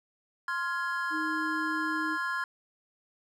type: chord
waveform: triangle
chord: F minor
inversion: second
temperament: just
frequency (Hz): 1047.7 / 1396.9 / 1676.3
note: C6 / F6 / Ab6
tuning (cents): +2 / 0 / +16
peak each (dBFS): -32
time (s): 0.48-2.44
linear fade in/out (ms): 2
type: tone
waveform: sine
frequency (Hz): 312.9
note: D#4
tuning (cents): +10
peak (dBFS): -33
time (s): 1.1-2.18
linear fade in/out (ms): 50
effects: none